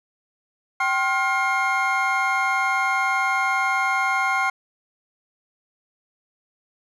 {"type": "tone cluster", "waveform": "triangle", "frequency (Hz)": [775, 1063, 1413, 2135], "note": ["G5", "C6", "F6", "C7"], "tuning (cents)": [-20, 27, 20, 34], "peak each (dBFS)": -23, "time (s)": [0.8, 4.5], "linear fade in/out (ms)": 5, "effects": []}